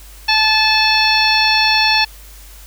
harmonic tone with a mistuned harmonic, 870 Hz, A5, 20 cents flat, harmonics 1 / 2 / 3 / 4 / 5 / 6, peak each -17 / -19 / -16 / -21 / -16 / -22 dBFS, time 0.28-2.05 s, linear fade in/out 10 ms, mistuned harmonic 6, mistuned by +67 cents, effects added 50 Hz sine -37 dBFS peak until 2.66 s + white hiss -42 dBFS RMS until 2.66 s

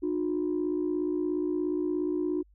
sine tone pair together, 303.2 / 360.2 Hz, D#4 / F#4, -45 / -46 cents, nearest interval minor third, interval 299 cents, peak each -28 / -28 dBFS, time 0.02-2.43 s, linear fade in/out 20 ms, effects tanh soft clip ceiling -21 dBFS + added 50 Hz sine -57 dBFS peak until 2.54 s

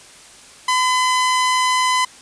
sawtooth tone, 1013 Hz, B5, 44 cents sharp, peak -11 dBFS, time 0.68-2.05 s, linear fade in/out 5 ms, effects white hiss -43 dBFS RMS until 2.21 s + resampled to 22050 Hz

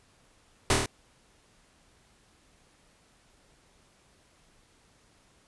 pink noise with echo, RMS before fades -22 dBFS, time 0.7-0.73 s, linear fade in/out 2 ms, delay 26 ms, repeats 5, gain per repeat -2 dB, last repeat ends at 0.86 s, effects pink hiss -63 dBFS RMS until 5.47 s + resampled to 24000 Hz

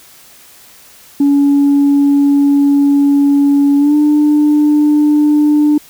sine tone with pitch glide, 283.1 to 297.7 Hz, C#4 to D4, +37 to +24 cents, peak -5 dBFS, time 1.2-5.78 s, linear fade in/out 5 ms, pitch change +87 cents, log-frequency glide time 3.78-3.95 s, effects tanh soft clip ceiling -4 dBFS + white hiss -41 dBFS RMS until 5.89 s

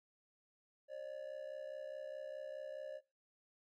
triangle ring-modulated tone, 572 Hz, D5, 46 cents flat, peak -39 dBFS, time 0.88-3.01 s, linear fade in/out 50 ms, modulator 32.4 Hz, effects noise-tail reverb RT60 0.3 s tail -23 dB re dry

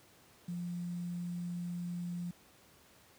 sine tone with quantisation, 174.8 Hz, F3, 2 cents sharp, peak -36 dBFS, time 0.48-2.31 s, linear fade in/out 5 ms, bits 10, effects pink hiss -62 dBFS RMS until 3.18 s + high-pass 80 Hz 12 dB/octave

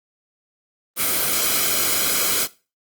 white noise with comb filter, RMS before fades -20 dBFS, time 0.96-2.48 s, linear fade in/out 50 ms, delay 1.1 ms, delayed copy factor -0.6, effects noise-tail reverb RT60 0.3 s tail -18 dB re dry + Opus 32 kbps

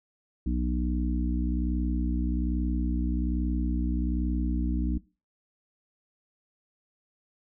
harmonic tone, 61.2 Hz, B1, 15 cents flat, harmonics 1 / 3 / 4 / 5, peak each -27 / -32 / -33 / -34 dBFS, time 0.46-4.98 s, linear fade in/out 5 ms, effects noise-tail reverb RT60 0.3 s tail -20 dB re dry

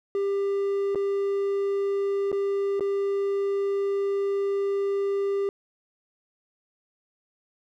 triangle tone with dropouts, 397.4 Hz, G4, 24 cents sharp, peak -21 dBFS, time 0.15-5.49 s, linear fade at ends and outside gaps 1 ms, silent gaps 0.948-0.956 / 2.317-2.327 / 2.796-2.807 s, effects none

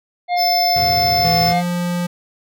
harmonic tone, 709 Hz, F5, 26 cents sharp, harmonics 1 / 3 / 5 / 6, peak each -15 / -26 / -36 / -35 dBFS, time 0.28-1.63 s, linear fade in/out 50 ms
square tone, 5274 Hz, E8, in tune, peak -18 dBFS, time 0.36-1.54 s, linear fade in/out 50 ms
sawtooth chord, E suspended fourth, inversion none, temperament just, 82.41 / 109.88 / 123.61 Hz, E2 / A2 / B2, 0 / -2 / +2 cents, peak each -24 dBFS, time 0.76-1.53 s, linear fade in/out 5 ms
square tone with pitch glide, 164.81 to 175.62 Hz, E3 to F3, 0 to +10 cents, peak -19 dBFS, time 1.24-2.07 s, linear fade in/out 10 ms, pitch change +110 cents, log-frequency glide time 1.43-1.62 s
effects none

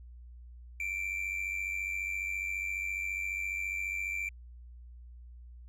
triangle tone with amplitude modulation, 2349 Hz, D7, in tune, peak -28 dBFS, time 0.8-4.29 s, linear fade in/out 2 ms, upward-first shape sine, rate 94.6 Hz, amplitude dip 65%, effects added 60 Hz sine -47 dBFS peak until 5.68 s

